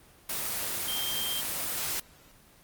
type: tone in noise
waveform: sine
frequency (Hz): 3173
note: G7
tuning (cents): +20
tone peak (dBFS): -32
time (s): 0.88-1.41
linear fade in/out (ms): 5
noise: white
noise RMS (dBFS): -32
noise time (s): 0.29-2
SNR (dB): -3
effects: pink hiss -57 dBFS RMS until 2.63 s + Opus 24 kbps